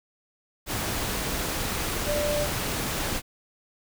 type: tone in noise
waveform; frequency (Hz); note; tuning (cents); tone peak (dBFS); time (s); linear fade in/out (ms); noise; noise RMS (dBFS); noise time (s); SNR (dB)
sine; 590; D5; +8; -25; 2.05-2.48; 50; pink; -29; 0.66-3.22; +1
effects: none